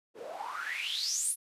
white noise with band-pass filter sweep, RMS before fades -35 dBFS, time 0.14-1.36 s, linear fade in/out 50 ms, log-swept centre 400 to 11000 Hz, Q 9.6, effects resampled to 32000 Hz

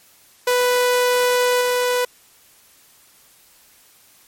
sawtooth tone with level steps, 494.6 Hz, B4, 3 cents sharp, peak -11 / -13 dBFS, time 0.47-2.05 s, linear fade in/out 5 ms, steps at 1.61 s, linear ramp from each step 2 ms, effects white hiss -52 dBFS RMS until 4.27 s + MP3 64 kbps

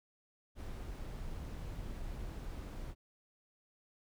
brown noise, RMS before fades -43 dBFS, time 0.55-2.95 s, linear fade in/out 50 ms, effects none

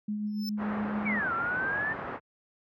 sine tone with tremolo, 209.8 Hz, G#3, 18 cents sharp, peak -28 dBFS, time 0.08-1.2 s, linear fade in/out 5 ms, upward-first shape triangle, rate 7.1 Hz, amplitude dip 35%
square tone with exponential growth, 5274 Hz, E8, in tune, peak -33 dBFS, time 0.27-0.49 s, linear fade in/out 0 ms, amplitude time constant 47 ms
white low-pass noise, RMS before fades -37 dBFS, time 0.57-2.2 s, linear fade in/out 50 ms, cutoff 1500 Hz, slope 24 dB/octave
sine exponential two-way sweep, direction down then up, 2371 to 1336 to 1804 Hz, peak -28 dBFS, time 1.05-1.94 s, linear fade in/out 20 ms, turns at 1.33 s
effects high-pass 80 Hz 12 dB/octave

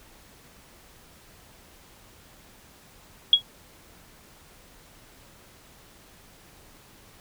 sine tone with exponential decay, 3322 Hz, G#7, in tune, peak -8 dBFS, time 3.33-3.42 s, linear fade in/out 2 ms, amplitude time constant 19 ms, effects pink hiss -53 dBFS RMS until 7.2 s

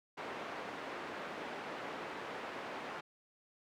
pink band-pass noise, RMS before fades -44 dBFS, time 0.17-3.01 s, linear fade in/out 10 ms, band 350 to 2100 Hz, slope 12 dB/octave, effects none

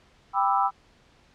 sine chord, E minor seventh, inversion first, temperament just, 791.1 / 988.9 / 1186.7 / 1318.5 Hz, G5 / B5 / D6 / E6, +16 / +2 / +18 / 0 cents, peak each -24 / -25 / -29 / -26 dBFS, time 0.33-0.71 s, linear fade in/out 50 ms, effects pink hiss -59 dBFS RMS until 1.34 s + low-pass 5000 Hz 12 dB/octave

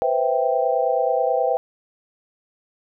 sine chord, C major seventh, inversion third, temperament equal, 493.9 / 523.3 / 659.3 / 784 Hz, B4 / C5 / E5 / G5, 0 / 0 / 0 / 0 cents, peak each -23 dBFS, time 0.02-1.57 s, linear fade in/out 0 ms, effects none

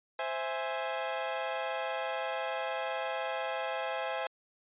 sawtooth chord, C augmented, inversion none, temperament equal, 523.3 / 659.3 / 830.6 Hz, C5 / E5 / G#5, 0 / 0 / 0 cents, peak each -33 dBFS, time 0.19-4.27 s, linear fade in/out 2 ms, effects resampled to 8000 Hz

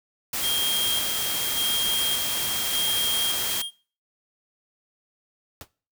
white noise, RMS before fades -28 dBFS, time 0.33-3.62 s, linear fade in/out 5 ms
square tone with tremolo, 3225 Hz, G7, 48 cents sharp, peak -24 dBFS, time 0.41-3.71 s, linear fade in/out 50 ms, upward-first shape square, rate 0.86 Hz, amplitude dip 50%
pink noise with exponential decay, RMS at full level -34 dBFS, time 5.61-5.68 s, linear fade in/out 1 ms, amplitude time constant 15 ms
effects noise-tail reverb RT60 0.4 s tail -22 dB re dry

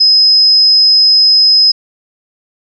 sine tone, 5080 Hz, D#8, 35 cents sharp, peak -4 dBFS, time 0-1.72 s, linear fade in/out 10 ms, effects none

